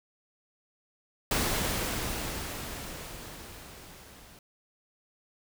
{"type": "noise with level ramp", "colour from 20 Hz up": "pink", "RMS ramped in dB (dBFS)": [-27, -53], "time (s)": [1.31, 4.39], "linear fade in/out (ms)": 2, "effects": []}